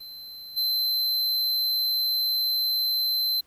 square tone with level steps, 4083 Hz, C8, 43 cents flat, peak -39 / -23 dBFS, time 0-3.41 s, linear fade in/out 10 ms, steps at 0.56 s, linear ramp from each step 20 ms, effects pink hiss -63 dBFS RMS until 3.46 s

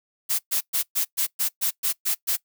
blue noise bursts, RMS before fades -23 dBFS, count 10, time 0.29-2.37 s, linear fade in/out 20 ms, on 100 ms, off 120 ms, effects noise-tail reverb RT60 0.1 s tail -21 dB re dry

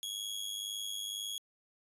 sawtooth tone with amplitude modulation, 3322 Hz, G#7, in tune, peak -31 dBFS, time 0.03-1.38 s, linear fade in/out 0 ms, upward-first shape sine, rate 102 Hz, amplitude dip 65%, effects resampled to 32000 Hz

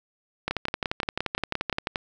two click trains, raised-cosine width 0.3 ms, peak -10 / -10 dBFS, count 18 / 8, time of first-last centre 0.48-1.958 / 0.51-1.727 s, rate 11.5 / 5.75 Hz, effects none

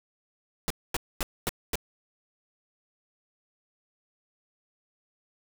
pink noise bursts, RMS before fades -28 dBFS, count 5, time 0.68-1.755 s, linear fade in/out 0 ms, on 23 ms, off 240 ms, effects none

